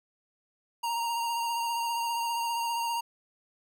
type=tone with vibrato; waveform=square; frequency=932.3 Hz; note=A#5; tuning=in tune; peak=-29 dBFS; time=0.83-3.01 s; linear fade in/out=10 ms; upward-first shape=triangle; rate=15 Hz; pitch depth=26 cents each way; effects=none